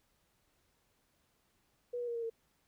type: tone with pitch steps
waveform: sine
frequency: 486 / 482.8 / 470.9 / 464.6 / 455.6 Hz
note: B4 / B4 / A#4 / A#4 / A#4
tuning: -28 / -39 / +18 / -6 / -40 cents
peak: -35 dBFS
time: 1.93-2.3 s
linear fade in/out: 10 ms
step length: 74 ms
effects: pink hiss -75 dBFS RMS until 2.67 s